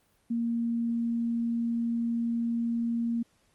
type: tone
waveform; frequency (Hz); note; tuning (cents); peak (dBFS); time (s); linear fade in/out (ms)
sine; 233.1; A#3; 0; -26; 0.3-3.23; 10
effects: pink hiss -68 dBFS RMS until 3.54 s + Opus 32 kbps